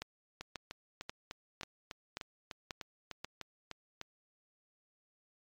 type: two click trains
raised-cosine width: 0.2 ms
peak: -24 / -22 dBFS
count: 13 / 7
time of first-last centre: 0.41-4.014 / 0.02-3.246 s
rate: 3.33 / 1.86 Hz
effects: MP3 96 kbps